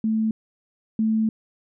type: tone pair in turn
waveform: sine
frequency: 220 / 220 Hz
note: A3 / A3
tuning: 0 / 0 cents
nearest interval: unison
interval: 0 cents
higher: neither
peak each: -19 / -18 dBFS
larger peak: second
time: 0.04-0.31 / 0.99-1.29 s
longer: second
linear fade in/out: 2 ms
effects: none